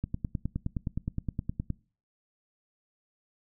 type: click train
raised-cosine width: 5 ms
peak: -18 dBFS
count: 17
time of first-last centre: 0.04-1.703 s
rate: 9.62 Hz
effects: noise-tail reverb RT60 0.4 s tail -23 dB re dry